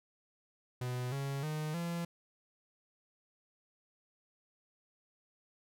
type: tone with pitch steps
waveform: 45% pulse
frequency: 124.8 / 138.47 / 153.65 / 170.48 Hz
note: B2 / C#3 / D#3 / F3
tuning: +19 / -2 / -21 / -41 cents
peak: -35 dBFS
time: 0.81-2.05 s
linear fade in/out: 5 ms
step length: 310 ms
effects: none